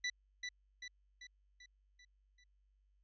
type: tone with echo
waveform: 25% pulse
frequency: 1975.5 Hz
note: B6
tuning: in tune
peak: -32 dBFS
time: 0.04-0.1 s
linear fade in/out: 5 ms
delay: 390 ms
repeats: 6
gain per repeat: -5 dB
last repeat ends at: 2.44 s
effects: added 49 Hz sine -70 dBFS peak until 3.03 s + resampled to 16000 Hz